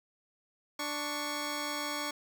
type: tone pair together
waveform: 10% pulse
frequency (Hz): 293.7 / 1108.7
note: D4 / C#6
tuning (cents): 0 / 0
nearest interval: octave + major seventh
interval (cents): 2300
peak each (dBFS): -28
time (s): 0.79-2.11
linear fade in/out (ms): 5
effects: none